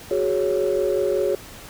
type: chord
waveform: sine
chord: F# suspended second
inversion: none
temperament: equal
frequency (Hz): 370 / 415.3 / 554.4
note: F#4 / G#4 / C#5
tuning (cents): 0 / 0 / 0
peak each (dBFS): -22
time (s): 0.11-1.35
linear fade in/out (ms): 2
effects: tanh soft clip ceiling -12 dBFS + pink hiss -41 dBFS RMS until 1.69 s